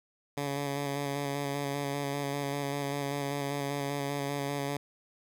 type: tone with vibrato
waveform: 10% pulse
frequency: 141.5 Hz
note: C#3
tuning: 36 cents sharp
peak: -23 dBFS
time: 0.37-4.77 s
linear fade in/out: 5 ms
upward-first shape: square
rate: 5.1 Hz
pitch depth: 18 cents each way
effects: none

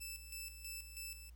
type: tone with tremolo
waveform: 10% pulse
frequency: 2639 Hz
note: E7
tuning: 1 cent sharp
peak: -36 dBFS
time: 0-1.3 s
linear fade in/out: 20 ms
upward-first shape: square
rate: 3.1 Hz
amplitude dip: 65%
effects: added 60 Hz sine -53 dBFS peak until 1.35 s + pink hiss -75 dBFS RMS until 1.35 s

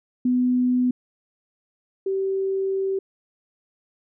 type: tone pair in turn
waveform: sine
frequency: 249.8 / 386.2 Hz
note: B3 / G4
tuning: +20 / -26 cents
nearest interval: minor sixth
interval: 754 cents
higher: second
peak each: -17 / -21 dBFS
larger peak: first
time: 0.25-0.91 / 2.06-2.99 s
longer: second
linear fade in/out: 5 ms
effects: none

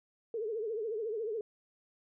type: tone with vibrato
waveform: sine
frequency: 440 Hz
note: A4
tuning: in tune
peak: -33 dBFS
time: 0.34-1.41 s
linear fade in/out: 2 ms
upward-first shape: triangle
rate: 14 Hz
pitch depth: 140 cents each way
effects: none

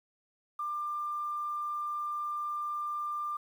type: tone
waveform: sine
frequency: 1192 Hz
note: D6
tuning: 25 cents sharp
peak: -32 dBFS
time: 0.59-3.37 s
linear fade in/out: 5 ms
effects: 10-bit

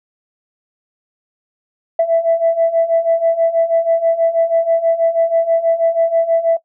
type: beating tone pair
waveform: sine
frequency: 659.3 / 665.5 Hz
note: E5 / E5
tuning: 0 / +16 cents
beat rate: 6.2 Hz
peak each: -15 / -12 dBFS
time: 1.99-6.57 s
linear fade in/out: 5 ms
effects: noise-tail reverb RT60 0.1 s tail -20 dB re dry + tanh soft clip ceiling -5 dBFS

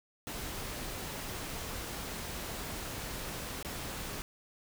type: noise with dropouts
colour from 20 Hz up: pink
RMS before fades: -40 dBFS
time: 0.27-4.22 s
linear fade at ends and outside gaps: 0 ms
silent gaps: 3.627-3.648 s
effects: none

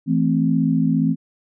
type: chord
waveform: sine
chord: A minor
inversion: second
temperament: equal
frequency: 164.81 / 220 / 261.6 Hz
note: E3 / A3 / C4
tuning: 0 / 0 / 0 cents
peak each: -19 / -21 / -19 dBFS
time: 0.06-1.16 s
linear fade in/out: 50 ms
effects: none

